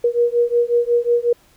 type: beating tone pair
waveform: sine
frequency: 474.1 / 479.6 Hz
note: A#4 / A#4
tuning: +29 / +49 cents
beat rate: 5.5 Hz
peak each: -17 / -17 dBFS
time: 0.04-1.33 s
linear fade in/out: 5 ms
effects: pink hiss -54 dBFS RMS until 1.56 s